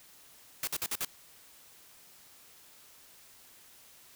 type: noise bursts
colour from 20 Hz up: white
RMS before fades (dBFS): -33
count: 5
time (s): 0.63-1.049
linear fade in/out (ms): 2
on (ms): 43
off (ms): 51
effects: white hiss -57 dBFS RMS until 4.15 s